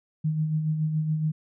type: tone with tremolo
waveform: sine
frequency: 155.56 Hz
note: D#3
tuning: in tune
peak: -21 dBFS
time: 0.24-1.32 s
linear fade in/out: 10 ms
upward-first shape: sine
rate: 7.1 Hz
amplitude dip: 45%
effects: none